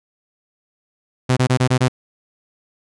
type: tone bursts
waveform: sawtooth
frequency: 127.5 Hz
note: C3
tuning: 44 cents flat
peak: -9 dBFS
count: 6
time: 1.29-1.883 s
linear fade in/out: 10 ms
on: 78 ms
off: 25 ms
effects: resampled to 22050 Hz